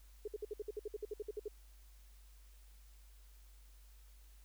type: tone bursts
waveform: sine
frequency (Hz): 421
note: G#4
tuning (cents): +24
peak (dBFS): -38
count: 15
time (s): 0.25-1.482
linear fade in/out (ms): 5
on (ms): 28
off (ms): 58
effects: added 50 Hz sine -57 dBFS peak until 4.44 s + white hiss -69 dBFS RMS until 4.44 s